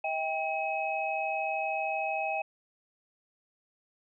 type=tone cluster; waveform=sine; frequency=639 / 792 / 2550 Hz; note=D#5 / G5 / D#7; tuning=+46 / +18 / +42 cents; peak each=-34 / -32 / -34 dBFS; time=0.04-2.42 s; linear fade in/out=5 ms; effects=none